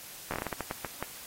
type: slowing click train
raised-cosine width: 0.5 ms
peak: -18 dBFS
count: 12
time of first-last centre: 0.31-1.026 s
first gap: 12 ms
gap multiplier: 1.31
effects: white hiss -46 dBFS RMS until 1.26 s + AAC 48 kbps